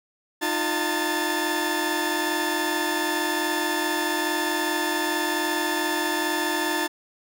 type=tone cluster; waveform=sawtooth; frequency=308.2 / 350.7 / 900 / 1739 Hz; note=D#4 / F4 / A5 / A6; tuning=-16 / +7 / +39 / -21 cents; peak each=-25 dBFS; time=0.41-6.88 s; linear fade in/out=20 ms; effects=none